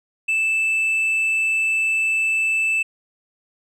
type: tone with tanh clipping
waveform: sine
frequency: 2637 Hz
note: E7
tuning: in tune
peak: -18 dBFS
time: 0.28-2.83 s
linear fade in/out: 10 ms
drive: 3 dB
effects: none